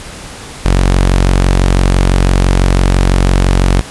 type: tone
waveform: sawtooth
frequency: 45.98 Hz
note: F#1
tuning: 10 cents flat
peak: -3 dBFS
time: 0.65-3.81 s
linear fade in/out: 0 ms
effects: pink hiss -29 dBFS RMS until 3.9 s + resampled to 24000 Hz